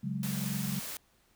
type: chord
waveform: sine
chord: C# suspended fourth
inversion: none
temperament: equal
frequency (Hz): 138.59 / 185 / 207.7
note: C#3 / F#3 / G#3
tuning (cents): 0 / 0 / 0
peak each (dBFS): -36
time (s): 0.03-0.8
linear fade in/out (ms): 10
type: noise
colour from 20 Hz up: white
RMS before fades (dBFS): -40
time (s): 0.23-0.97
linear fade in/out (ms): 2
effects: pink hiss -68 dBFS RMS until 1.35 s